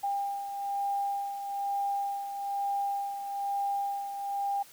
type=beating tone pair; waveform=sine; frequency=800 / 801.1 Hz; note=G5 / G5; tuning=+35 / +37 cents; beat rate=1.1 Hz; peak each=-30 / -38 dBFS; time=0.03-4.63 s; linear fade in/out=10 ms; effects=white hiss -54 dBFS RMS until 4.72 s